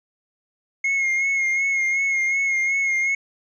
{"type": "tone with vibrato", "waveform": "triangle", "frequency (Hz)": 2157, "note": "C#7", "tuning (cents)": -48, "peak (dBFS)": -17, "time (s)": [0.84, 3.15], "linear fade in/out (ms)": 5, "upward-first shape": "sine", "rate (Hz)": 2.7, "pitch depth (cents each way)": 35, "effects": ["resampled to 22050 Hz"]}